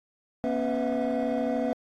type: tone cluster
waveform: triangle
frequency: 238.7 / 271.7 / 499.9 / 652 / 722 Hz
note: A#3 / C#4 / B4 / E5 / F#5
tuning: +41 / -35 / +21 / -19 / -43 cents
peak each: -27 / -28 / -28 / -29 / -33 dBFS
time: 0.44-1.73 s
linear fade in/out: 0 ms
effects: tanh soft clip ceiling -18 dBFS + AAC 48 kbps